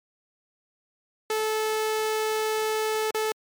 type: tone with dropouts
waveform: sawtooth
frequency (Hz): 434.9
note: A4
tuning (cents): -20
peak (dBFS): -20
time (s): 1.3-3.32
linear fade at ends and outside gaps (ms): 2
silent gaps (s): 3.108-3.146
effects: MP3 96 kbps